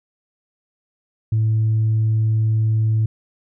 sine tone, 110 Hz, A2, in tune, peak -13 dBFS, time 1.32-3.06 s, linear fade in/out 5 ms, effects tanh soft clip ceiling -12 dBFS

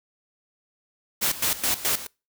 white noise with tremolo, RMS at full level -23 dBFS, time 1.21-2.07 s, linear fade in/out 20 ms, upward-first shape square, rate 4.7 Hz, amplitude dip 80%, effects noise-tail reverb RT60 0.3 s tail -25 dB re dry

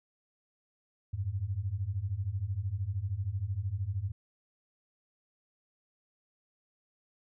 sine beating tone pair, 90.1 / 103.1 Hz, F#2 / G#2, -45 / -12 cents, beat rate 13 Hz, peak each -35 / -33 dBFS, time 1.13-4.12 s, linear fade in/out 10 ms, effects none

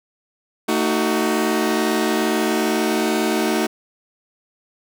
sawtooth chord, D# diminished, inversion second, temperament just, 224 / 311.1 / 373.4 Hz, A3 / D#4 / F#4, +31 / 0 / +16 cents, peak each -18 dBFS, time 0.68-3.67 s, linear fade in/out 10 ms, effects none

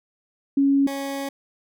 sine / 20% pulse tone pair in turn, 277.2 / 276.1 Hz, C#4 / C#4, 0 / -7 cents, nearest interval unison, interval 7 cents, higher first, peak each -15 / -22 dBFS, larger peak first, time 0.57-0.87 / 0.87-1.29 s, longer second, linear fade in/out 5 ms, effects none

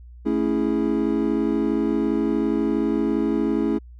triangle chord, A major seventh, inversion none, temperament equal, 220 / 277.2 / 329.6 / 415.3 Hz, A3 / C#4 / E4 / G#4, 0 / 0 / 0 / 0 cents, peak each -23 / -22 / -22 / -25 dBFS, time 0.25-3.79 s, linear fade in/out 20 ms, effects added 60 Hz sine -40 dBFS peak until 3.99 s

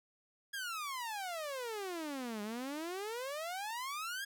sawtooth exponential two-way sweep, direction down then up, 1668 to 203.2 to 1668 Hz, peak -35 dBFS, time 0.53-4.25 s, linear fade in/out 10 ms, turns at 2.42 s, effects none

